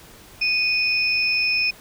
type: tone pair together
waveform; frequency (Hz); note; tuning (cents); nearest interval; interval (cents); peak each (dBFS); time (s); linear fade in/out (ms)
sine; 2488 / 5272; D#7 / E8; -1 / -1; octave + minor second; 1300; -19 / -24; 0.41-1.71; 10
effects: pink hiss -46 dBFS RMS until 1.8 s